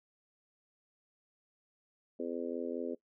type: harmonic tone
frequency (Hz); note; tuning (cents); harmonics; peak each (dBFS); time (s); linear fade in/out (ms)
84.7; E2; +48; 3 / 4 / 5 / 6 / 7; -40 / -41 / -40 / -42 / -46; 2.19-2.95; 10
effects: noise-tail reverb RT60 0.1 s tail -19 dB re dry